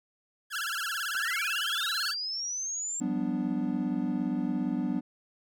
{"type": "tone with vibrato", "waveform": "sawtooth", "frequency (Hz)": 1504, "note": "F#6", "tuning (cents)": 28, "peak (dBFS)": -27, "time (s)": [0.5, 2.15], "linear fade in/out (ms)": 50, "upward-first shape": "sine", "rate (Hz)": 18, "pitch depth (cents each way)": 220}
{"type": "linear sweep", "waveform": "sine", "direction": "up", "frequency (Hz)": [1465, 7459], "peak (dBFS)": -31, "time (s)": [1.15, 3], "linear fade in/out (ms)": 0}
{"type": "chord", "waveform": "triangle", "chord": "G dominant seventh", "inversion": "third", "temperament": "equal with one note detuned", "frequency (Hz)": [178.7, 196, 246.9, 293.7], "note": ["F3", "G3", "B3", "D4"], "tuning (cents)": [40, 0, 0, 0], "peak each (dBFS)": [-34, -32, -29, -31], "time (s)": [3, 5.01], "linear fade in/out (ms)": 20}
{"effects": []}